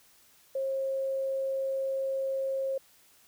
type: tone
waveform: sine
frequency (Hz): 537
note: C5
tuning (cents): +45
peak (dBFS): -28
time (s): 0.55-2.78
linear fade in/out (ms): 5
effects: white hiss -61 dBFS RMS until 3.27 s